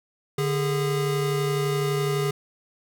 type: tone pair together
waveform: square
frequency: 146.83 / 408.6 Hz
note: D3 / G#4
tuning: 0 / -28 cents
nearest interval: octave + tritone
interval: 1772 cents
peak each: -26 dBFS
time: 0.38-2.31 s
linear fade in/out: 5 ms
effects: none